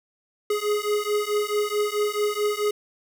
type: beating tone pair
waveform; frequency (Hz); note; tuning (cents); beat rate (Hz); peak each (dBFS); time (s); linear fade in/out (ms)
square; 415.3 / 419.9; G#4 / G#4; 0 / +19; 4.6; -26; 0.5-2.71; 5
effects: none